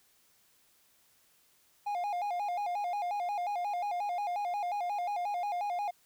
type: tone with vibrato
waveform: triangle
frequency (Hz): 763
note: G5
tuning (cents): -47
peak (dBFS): -29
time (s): 1.86-5.91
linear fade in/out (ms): 10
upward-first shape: square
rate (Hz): 5.6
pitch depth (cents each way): 130
effects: white hiss -67 dBFS RMS until 6.05 s